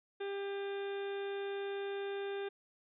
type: harmonic tone with a mistuned harmonic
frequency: 397.8 Hz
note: G4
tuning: 25 cents sharp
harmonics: 1 / 2 / 3 / 4 / 5 / 6 / 7 / 8 / 9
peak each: -37 / -48 / -56 / -49 / -58 / -55 / -59 / -63 / -54 dBFS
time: 0.2-2.49 s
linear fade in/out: 10 ms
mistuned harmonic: 6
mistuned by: +17 cents
effects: none